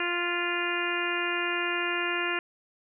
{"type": "harmonic tone with a mistuned harmonic", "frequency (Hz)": 349.2, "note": "F4", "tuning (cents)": 0, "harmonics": [1, 2, 3, 4, 5, 6, 7, 8], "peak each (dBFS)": [-33, -39, -36, -34, -33, -37, -34, -35], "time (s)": [0, 2.39], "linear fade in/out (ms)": 2, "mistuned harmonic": 6, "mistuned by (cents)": -24, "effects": []}